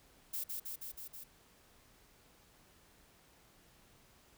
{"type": "noise with echo", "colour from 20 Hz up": "violet", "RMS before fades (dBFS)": -39, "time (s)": [0.33, 0.44], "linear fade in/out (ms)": 10, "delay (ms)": 160, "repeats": 5, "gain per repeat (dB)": -2, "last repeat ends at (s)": 1.24, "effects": ["pink hiss -65 dBFS RMS until 4.37 s"]}